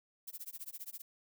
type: noise with tremolo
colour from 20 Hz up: violet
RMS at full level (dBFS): -43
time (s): 0.27-1.02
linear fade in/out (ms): 10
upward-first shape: sine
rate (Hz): 15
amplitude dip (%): 100
effects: none